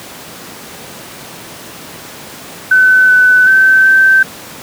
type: tone with pitch steps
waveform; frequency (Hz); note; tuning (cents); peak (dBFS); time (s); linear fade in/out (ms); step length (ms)
sine; 1515 / 1503 / 1542 / 1552; F#6 / F#6 / G6 / G6; +40 / +27 / -29 / -18; -4; 2.71-4.23; 5; 380
effects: pink hiss -30 dBFS RMS until 4.62 s + high-pass 150 Hz 12 dB/octave